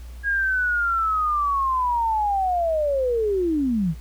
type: linear sweep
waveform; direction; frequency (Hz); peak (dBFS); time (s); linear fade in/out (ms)
sine; down; 1646 to 146.2; -19; 0.23-3.95; 50
effects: added 60 Hz sine -35 dBFS peak until 4 s + pink hiss -52 dBFS RMS until 4 s